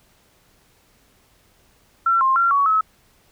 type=tone with pitch steps; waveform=sine; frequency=1354 / 1059 / 1373 / 1123 / 1290 Hz; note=E6 / C6 / F6 / C#6 / E6; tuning=+46 / +21 / -30 / +22 / -38 cents; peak=-14 dBFS; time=2.06-2.81 s; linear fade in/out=5 ms; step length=150 ms; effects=pink hiss -58 dBFS RMS until 3.31 s